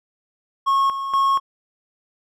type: tone with tremolo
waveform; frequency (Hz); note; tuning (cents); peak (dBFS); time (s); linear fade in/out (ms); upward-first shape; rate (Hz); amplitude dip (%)
triangle; 1092; C#6; -26; -13; 0.66-1.4; 20; square; 2.1; 65
effects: none